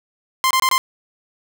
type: tone bursts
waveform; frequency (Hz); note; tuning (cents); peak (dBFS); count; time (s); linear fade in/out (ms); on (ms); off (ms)
sawtooth; 1046.5; C6; 0; -10; 4; 0.44-0.78; 0; 67; 24
effects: none